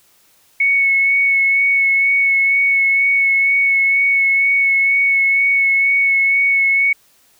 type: tone with vibrato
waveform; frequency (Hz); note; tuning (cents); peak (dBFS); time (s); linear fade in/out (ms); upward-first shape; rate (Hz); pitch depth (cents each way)
sine; 2209; C#7; -7; -11; 0.6-6.93; 5; sine; 2.1; 16
effects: white hiss -54 dBFS RMS until 7.39 s